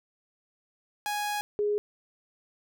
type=tone pair in turn; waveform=sawtooth / sine; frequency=830 / 415 Hz; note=G#5 / G#4; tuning=-1 / -1 cents; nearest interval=octave; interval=1200 cents; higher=first; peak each=-25 / -24 dBFS; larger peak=second; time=1.06-1.41 / 1.59-1.78 s; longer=first; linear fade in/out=0 ms; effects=none